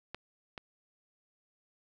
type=clicks; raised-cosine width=0.3 ms; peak=-23 / -25 dBFS; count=2; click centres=0.146 / 0.578 s; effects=none